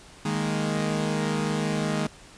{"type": "chord", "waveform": "sawtooth", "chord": "D# suspended fourth", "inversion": "none", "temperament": "equal", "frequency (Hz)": [155.56, 207.7, 233.1], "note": ["D#3", "G#3", "A#3"], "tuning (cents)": [0, 0, 0], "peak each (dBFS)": [-24, -24, -28], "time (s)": [0.25, 2.07], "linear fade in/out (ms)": 5, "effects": ["pink hiss -49 dBFS RMS until 2.37 s", "resampled to 22050 Hz"]}